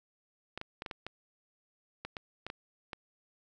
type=clicks; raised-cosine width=0.3 ms; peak=-23 dBFS; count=11; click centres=0.576 / 0.614 / 0.821 / 0.862 / 0.912 / 1.066 / 2.05 / 2.168 / 2.466 / 2.501 / 2.932 s; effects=none